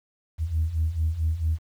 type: beating tone pair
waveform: sine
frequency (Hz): 77.2 / 81.7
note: D#2 / E2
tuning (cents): -13 / -15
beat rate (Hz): 4.5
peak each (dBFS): -27 / -23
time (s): 0.38-1.59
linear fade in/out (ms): 50
effects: tanh soft clip ceiling -16 dBFS + 9-bit